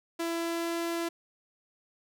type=tone with pitch glide; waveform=sawtooth; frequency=334.8 to 337.1 Hz; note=E4 to E4; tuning=+27 to +39 cents; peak=-26 dBFS; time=0.19-1.09 s; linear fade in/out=10 ms; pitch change=+12 cents; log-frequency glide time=0.35-0.77 s; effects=none

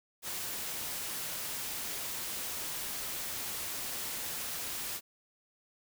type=noise; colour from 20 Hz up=white; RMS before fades=-38 dBFS; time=0.22-5.01 s; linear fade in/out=50 ms; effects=none

